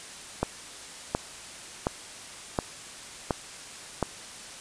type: click train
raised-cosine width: 1 ms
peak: -10 dBFS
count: 6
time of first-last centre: 0.43-4.027 s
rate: 1.39 Hz
effects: white hiss -43 dBFS RMS until 4.6 s + resampled to 22050 Hz